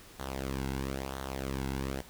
sawtooth tone with flanger, 67 Hz, C2, 42 cents sharp, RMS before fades -36 dBFS, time 0.19-2.02 s, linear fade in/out 10 ms, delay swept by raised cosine 0.39 to 1.69 ms, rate 1 Hz, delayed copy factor -0.7, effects pink hiss -53 dBFS RMS until 2.09 s

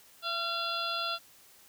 harmonic tone with a mistuned harmonic, 686 Hz, F5, 31 cents flat, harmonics 1 / 2 / 4 / 5 / 6 / 7, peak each -40 / -34 / -39 / -37 / -39 / -43 dBFS, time 0.22-1.19 s, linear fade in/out 50 ms, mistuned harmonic 1, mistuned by -38 cents, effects white hiss -58 dBFS RMS until 1.68 s

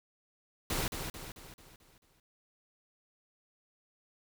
pink noise with echo, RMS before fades -33 dBFS, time 0.7-0.88 s, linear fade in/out 2 ms, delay 220 ms, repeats 6, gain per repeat -6 dB, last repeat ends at 2.2 s, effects none

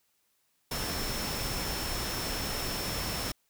sine tone in noise, 5400 Hz, E8, 41 cents sharp, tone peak -39 dBFS, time 0.71-3.32 s, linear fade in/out 5 ms, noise pink, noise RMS -34 dBFS, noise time 0.71-3.32 s, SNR -8 dB, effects white hiss -73 dBFS RMS until 3.49 s

